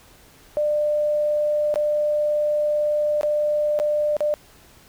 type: tone with dropouts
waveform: sine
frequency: 597 Hz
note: D5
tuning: 28 cents sharp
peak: -18 dBFS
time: 0.57-4.34 s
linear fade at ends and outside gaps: 0 ms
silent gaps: 1.741-1.758 / 3.211-3.232 / 3.79-3.799 / 4.167-4.206 s
effects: pink hiss -51 dBFS RMS until 4.88 s